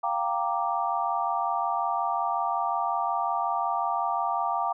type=chord; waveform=sine; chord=G minor seventh; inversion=third; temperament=equal; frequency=698.5 / 784 / 932.3 / 1174.7 Hz; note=F5 / G5 / Bb5 / D6; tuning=0 / 0 / 0 / 0 cents; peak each=-30 dBFS; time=0.03-4.73 s; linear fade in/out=10 ms; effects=none